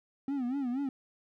triangle tone with vibrato, 261.6 Hz, C4, in tune, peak -28 dBFS, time 0.28-0.89 s, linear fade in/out 2 ms, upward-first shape sine, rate 4.2 Hz, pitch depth 150 cents each way, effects none

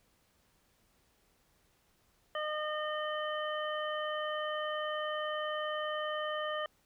harmonic tone, 610 Hz, D#5, 34 cents flat, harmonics 1 / 2 / 3 / 5, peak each -36 / -38 / -41 / -43 dBFS, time 2.35-6.66 s, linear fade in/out 2 ms, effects pink hiss -71 dBFS RMS until 6.85 s

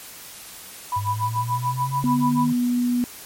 sine tone with tremolo, 987.8 Hz, B5, in tune, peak -19 dBFS, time 0.92-2.5 s, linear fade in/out 2 ms, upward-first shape sine, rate 6.9 Hz, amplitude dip 100%
sine linear sweep, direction up, 100 to 155.56 Hz, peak -25 dBFS, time 0.96-2.53 s, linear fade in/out 10 ms
sine tone with pitch glide, 246.9 to 244.3 Hz, B3 to B3, 0 to -19 cents, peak -18 dBFS, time 2.04-3.04 s, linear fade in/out 0 ms, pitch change -19 cents, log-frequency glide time 2.2-2.33 s
effects white hiss -40 dBFS RMS until 3.25 s + MP3 64 kbps

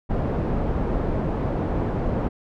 pink low-pass noise, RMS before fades -24 dBFS, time 0.09-2.29 s, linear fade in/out 20 ms, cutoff 700 Hz, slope 12 dB/octave, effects none

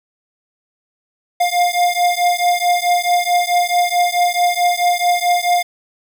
square beating tone pair, 704 / 708.6 Hz, F5 / F5, +14 / +25 cents, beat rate 4.6 Hz, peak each -17 dBFS, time 1.4-5.63 s, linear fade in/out 10 ms, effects none

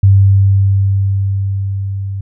sine tone with level ramp, 98 Hz, G2, in tune, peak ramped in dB -3 to -18 dBFS, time 0.03-2.21 s, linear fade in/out 5 ms, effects none

